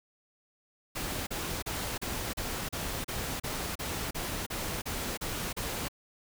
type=noise bursts; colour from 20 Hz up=pink; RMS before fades=-35 dBFS; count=14; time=0.95-5.885 s; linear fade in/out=10 ms; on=320 ms; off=35 ms; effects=none